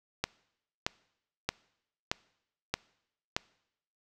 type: click train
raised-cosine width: 0.2 ms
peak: -11 dBFS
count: 6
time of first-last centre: 0.24-3.365 s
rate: 1.6 Hz
effects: noise-tail reverb RT60 0.8 s tail -23 dB re dry